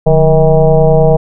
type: tone with frequency modulation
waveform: sine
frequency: 311.1 Hz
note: D#4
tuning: in tune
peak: -4 dBFS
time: 0.06-1.17 s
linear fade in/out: 10 ms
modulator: 163 Hz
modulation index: 2.4
effects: none